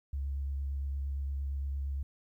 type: tone with vibrato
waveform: sine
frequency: 69.3 Hz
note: C#2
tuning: in tune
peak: -31 dBFS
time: 0.13-2.03 s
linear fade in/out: 5 ms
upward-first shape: triangle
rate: 8.7 Hz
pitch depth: 22 cents each way
effects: tanh soft clip ceiling -27 dBFS + 12-bit